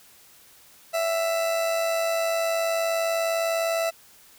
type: tone with amplitude modulation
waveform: 40% pulse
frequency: 663 Hz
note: E5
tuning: 10 cents sharp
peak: -20 dBFS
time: 0.93-3.91 s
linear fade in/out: 20 ms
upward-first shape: sine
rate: 99.8 Hz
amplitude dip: 40%
effects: white hiss -53 dBFS RMS until 4.38 s